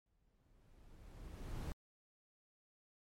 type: noise with exponential growth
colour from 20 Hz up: brown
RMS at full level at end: -40 dBFS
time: 0.06-1.72 s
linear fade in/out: 1 ms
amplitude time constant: 360 ms
effects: MP3 64 kbps